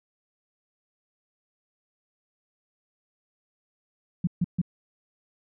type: tone bursts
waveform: sine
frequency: 174.8 Hz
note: F3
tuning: 2 cents sharp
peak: -20 dBFS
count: 3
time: 4.24-4.616 s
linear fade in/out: 5 ms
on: 32 ms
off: 140 ms
effects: none